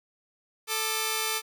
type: tone pair together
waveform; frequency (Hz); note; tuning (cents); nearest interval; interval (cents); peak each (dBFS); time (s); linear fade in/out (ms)
5% pulse; 440 / 1193.1; A4 / D6; 0 / +27; octave + perfect fourth; 1727; -18; 0.67-1.42; 50
effects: none